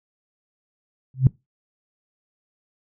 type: tone with exponential growth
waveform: sine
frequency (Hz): 130.81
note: C3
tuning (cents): 0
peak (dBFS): -6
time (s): 1.14-1.27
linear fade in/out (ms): 2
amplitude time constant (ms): 27
effects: noise-tail reverb RT60 0.2 s tail -22 dB re dry